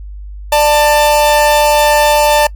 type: tone pair together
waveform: 45% pulse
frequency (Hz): 593.3 / 889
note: D5 / A5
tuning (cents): +18 / +18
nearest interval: perfect fifth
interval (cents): 700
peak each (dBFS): -10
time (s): 0.52-2.47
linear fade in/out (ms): 5
effects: noise-tail reverb RT60 0.1 s tail -24 dB re dry + added 50 Hz sine -25 dBFS peak until 2.55 s